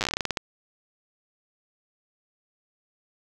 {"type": "slowing click train", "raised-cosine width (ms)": 0.2, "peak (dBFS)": -8, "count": 14, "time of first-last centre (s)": [0.01, 0.372], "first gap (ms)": 8, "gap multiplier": 1.19, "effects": []}